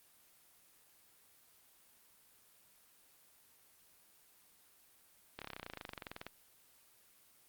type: slowing click train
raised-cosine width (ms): 0.3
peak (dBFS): -27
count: 24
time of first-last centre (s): 5.39-6.266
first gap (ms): 27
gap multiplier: 1.03
effects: white hiss -66 dBFS RMS until 7.48 s + Opus 24 kbps